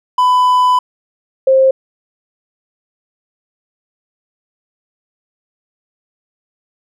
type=tone pair in turn; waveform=triangle / sine; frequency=1000 / 529.7 Hz; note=B5 / C5; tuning=+21 / +21 cents; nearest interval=major seventh; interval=1100 cents; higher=first; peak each=-6 dBFS; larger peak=neither; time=0.18-0.79 / 1.47-1.71 s; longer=first; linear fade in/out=5 ms; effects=none